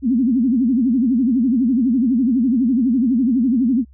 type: tone with vibrato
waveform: sine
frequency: 246.9 Hz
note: B3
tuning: in tune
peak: -13 dBFS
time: 0.02-3.85 s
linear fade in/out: 50 ms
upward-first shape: sine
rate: 12 Hz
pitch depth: 200 cents each way
effects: added 66 Hz sine -43 dBFS peak until 3.93 s